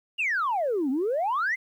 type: exponential two-way sweep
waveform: sine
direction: down then up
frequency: 2897 to 251 to 2134 Hz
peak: -22 dBFS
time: 0.18-1.56 s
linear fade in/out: 20 ms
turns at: 0.9 s
effects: tanh soft clip ceiling -20 dBFS + 10-bit